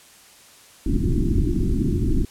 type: low-pass noise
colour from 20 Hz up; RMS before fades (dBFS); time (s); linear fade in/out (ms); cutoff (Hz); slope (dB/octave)
pink; -20; 0.86-2.25; 5; 370; 96
effects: white hiss -49 dBFS RMS until 2.3 s + low-pass 11000 Hz 12 dB/octave